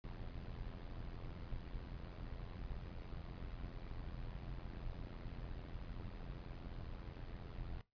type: noise with amplitude modulation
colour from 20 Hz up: brown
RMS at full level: -44 dBFS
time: 0.04-7.81 s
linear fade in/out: 0 ms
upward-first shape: sine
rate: 86.3 Hz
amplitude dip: 80%
effects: noise-tail reverb RT60 0.2 s tail -18 dB re dry + resampled to 11025 Hz